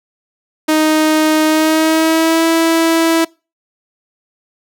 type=tone with pitch glide; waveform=sawtooth; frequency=311.1 to 328.3 Hz; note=D#4 to E4; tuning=0 to -7 cents; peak=-6 dBFS; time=0.68-3.25 s; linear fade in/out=10 ms; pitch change=+93 cents; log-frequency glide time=1.46-2.46 s; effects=noise-tail reverb RT60 0.3 s tail -25 dB re dry